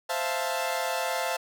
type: chord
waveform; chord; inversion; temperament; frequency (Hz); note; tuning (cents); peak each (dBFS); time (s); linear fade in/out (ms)
sawtooth; F major seventh; second; equal; 523.3 / 659.3 / 698.5 / 880; C5 / E5 / F5 / A5; 0 / 0 / 0 / 0; -29; 0.09-1.37; 10
effects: none